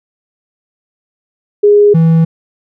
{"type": "tone pair in turn", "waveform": ["sine", "triangle"], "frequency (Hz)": [412.6, 163.38], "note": ["G#4", "E3"], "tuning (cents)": [-11, -15], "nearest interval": "octave + major third", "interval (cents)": 1604, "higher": "first", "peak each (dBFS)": -3, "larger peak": "neither", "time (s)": [[1.63, 1.94], [1.94, 2.25]], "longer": "neither", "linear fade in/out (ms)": 10, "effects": []}